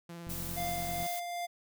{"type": "tone with vibrato", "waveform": "sawtooth", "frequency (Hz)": 170, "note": "F3", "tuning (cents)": -46, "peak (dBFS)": -39, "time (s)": [0.09, 1.07], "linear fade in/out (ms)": 5, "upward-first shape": "square", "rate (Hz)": 19, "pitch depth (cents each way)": 16}
{"type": "click train", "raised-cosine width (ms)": 5, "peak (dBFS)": -32, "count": 35, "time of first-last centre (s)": [0.27, 1.026], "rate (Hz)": 45}
{"type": "noise", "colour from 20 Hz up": "blue", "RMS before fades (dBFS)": -41, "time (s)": [0.29, 1.2], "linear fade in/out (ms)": 10}
{"type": "tone with tremolo", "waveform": "square", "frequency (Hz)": 698.5, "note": "F5", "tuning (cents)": 0, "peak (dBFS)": -34, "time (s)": [0.56, 1.47], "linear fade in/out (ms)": 20, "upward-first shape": "triangle", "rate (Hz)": 2.5, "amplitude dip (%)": 35}
{"effects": []}